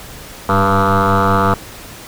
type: tone with frequency modulation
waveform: sine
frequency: 684 Hz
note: F5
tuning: 36 cents flat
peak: -8 dBFS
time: 0.49-1.54 s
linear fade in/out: 2 ms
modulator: 98.1 Hz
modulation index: 7
effects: tanh soft clip ceiling -8 dBFS + pink hiss -34 dBFS RMS until 2.07 s